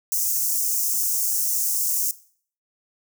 white high-pass noise, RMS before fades -23 dBFS, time 0.12-2.11 s, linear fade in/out 0 ms, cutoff 5600 Hz, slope 48 dB/octave, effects noise-tail reverb RT60 0.5 s tail -18 dB re dry

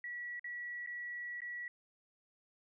sine tone with dropouts, 1936 Hz, B6, 35 cents flat, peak -40 dBFS, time 0.04-1.68 s, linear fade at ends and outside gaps 2 ms, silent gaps 0.395-0.443 / 0.863-0.872 / 1.405-1.418 s, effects none

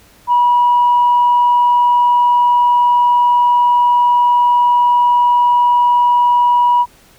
sine tone, 970 Hz, B5, 31 cents flat, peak -7 dBFS, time 0.27-6.86 s, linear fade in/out 50 ms, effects tanh soft clip ceiling -4 dBFS + pink hiss -47 dBFS RMS until 7.18 s

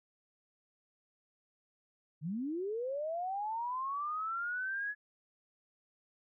sine linear sweep, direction up, 138.59 to 1700 Hz, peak -34 dBFS, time 2.21-4.95 s, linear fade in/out 50 ms, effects none

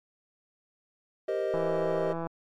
triangle chord, C minor seventh, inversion second, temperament equal, 392 / 466.2 / 523.3 / 622.3 Hz, G4 / Bb4 / C5 / Eb5, 0 / 0 / 0 / 0 cents, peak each -30 / -32 / -32 / -29 dBFS, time 1.28-2.13 s, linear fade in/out 5 ms
click train, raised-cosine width 1 ms, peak -21 dBFS, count 122, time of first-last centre 1.54-2.269 s, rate 166 Hz
effects MP3 64 kbps

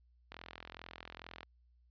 click train, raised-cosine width 0.3 ms, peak -30 dBFS, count 48, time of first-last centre 0.32-1.431 s, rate 42.3 Hz, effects added 60 Hz sine -65 dBFS peak until 1.9 s + resampled to 11025 Hz

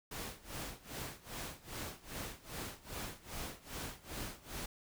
pink noise with tremolo, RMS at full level -42 dBFS, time 0.11-4.66 s, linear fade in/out 5 ms, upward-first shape sine, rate 2.5 Hz, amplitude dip 90%, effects none

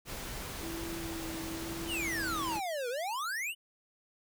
pink noise, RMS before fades -41 dBFS, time 0.05-2.61 s, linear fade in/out 50 ms
sine tone with vibrato, 329.6 Hz, E4, in tune, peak -39 dBFS, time 0.63-2.59 s, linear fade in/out 0 ms, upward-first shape sine, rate 1 Hz, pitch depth 22 cents each way
square exponential two-way sweep, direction down then up, 3118 to 466.2 to 3047 Hz, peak -34 dBFS, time 1.87-3.55 s, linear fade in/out 50 ms, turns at 2.89 s
effects none

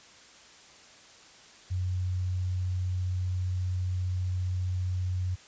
sine tone, 91.5 Hz, F#2, 19 cents flat, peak -27 dBFS, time 1.7-5.36 s, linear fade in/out 20 ms, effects white hiss -53 dBFS RMS until 5.47 s + resampled to 16000 Hz

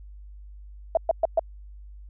sine tone bursts, 657 Hz, E5, 6 cents flat, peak -16 dBFS, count 4, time 0.95-1.394 s, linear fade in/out 2 ms, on 21 ms, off 120 ms, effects added 50 Hz sine -41 dBFS peak until 2.09 s

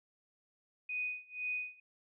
sine tone with tremolo, 2489 Hz, D#7, in tune, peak -33 dBFS, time 0.89-1.8 s, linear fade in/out 5 ms, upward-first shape sine, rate 2 Hz, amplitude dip 95%, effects none

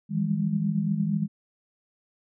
sine tone cluster, 159.8 / 172.9 / 195.9 / 204.5 Hz, D#3 / F3 / G3 / G#3, +47 / -17 / -1 / -26 cents, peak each -27 / -34 / -33 / -26 dBFS, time 0.09-1.28 s, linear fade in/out 50 ms, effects none

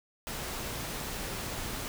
pink noise, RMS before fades -37 dBFS, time 0.27-1.88 s, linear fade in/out 0 ms, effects none

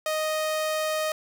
sawtooth tone, 622.3 Hz, D#5, in tune, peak -21 dBFS, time 0.06-1.12 s, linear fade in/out 2 ms, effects none

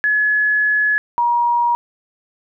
sine tone pair in turn, 1700 / 952.4 Hz, G#6 / A#5, +40 / +37 cents, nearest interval minor seventh, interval 1003 cents, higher first, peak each -13 dBFS, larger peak neither, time 0.04-0.98 / 1.18-1.75 s, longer first, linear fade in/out 0 ms, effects none

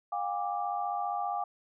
sine tone cluster, 712 / 807 / 1174 Hz, F5 / G#5 / D6, +33 / -50 / -1 cents, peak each -34 / -33 / -37 dBFS, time 0.12-1.44 s, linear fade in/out 5 ms, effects none

